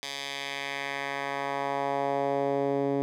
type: tone with band-pass filter sweep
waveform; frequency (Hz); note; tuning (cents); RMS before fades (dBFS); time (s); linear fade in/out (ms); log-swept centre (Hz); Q
10% pulse; 139.5; C#3; +11; -30; 0.03-3.02; 0; 4200 to 330; 1.3
effects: none